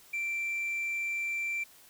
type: tone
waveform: sine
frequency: 2349 Hz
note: D7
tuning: in tune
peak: -28 dBFS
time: 0.13-1.64 s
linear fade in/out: 10 ms
effects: tanh soft clip ceiling -29 dBFS + white hiss -57 dBFS RMS until 1.89 s